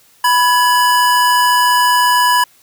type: tone pair together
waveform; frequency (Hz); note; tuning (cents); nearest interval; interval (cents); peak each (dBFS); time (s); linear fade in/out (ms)
square; 987.8 / 1684.4; B5 / G#6; 0 / +24; major sixth; 924; -11 / -17; 0.24-2.44; 5
effects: white hiss -50 dBFS RMS until 2.62 s